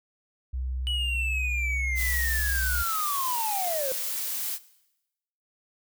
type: tone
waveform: sine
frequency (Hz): 63.9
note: C2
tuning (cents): -40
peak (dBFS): -28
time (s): 0.53-2.83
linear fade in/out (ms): 10
type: linear sweep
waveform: triangle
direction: down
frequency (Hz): 2960 to 504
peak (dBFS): -26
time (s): 0.87-3.92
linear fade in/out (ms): 0
type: noise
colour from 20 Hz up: blue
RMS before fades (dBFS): -31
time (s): 1.95-4.59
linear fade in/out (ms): 50
effects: noise-tail reverb RT60 0.9 s tail -18 dB re dry